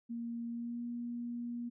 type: tone with pitch glide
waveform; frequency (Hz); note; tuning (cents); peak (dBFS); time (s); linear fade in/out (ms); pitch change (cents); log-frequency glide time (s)
sine; 234 to 238.6; A#3 to A#3; +7 to +41; -37; 0.09-1.7; 20; +34; 0.48-0.83
effects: none